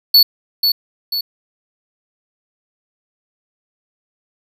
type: tone with echo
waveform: square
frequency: 4435 Hz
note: C#8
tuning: in tune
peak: -6 dBFS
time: 0.14-0.23 s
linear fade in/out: 5 ms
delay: 490 ms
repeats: 2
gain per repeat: -6 dB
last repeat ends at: 1.21 s
effects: none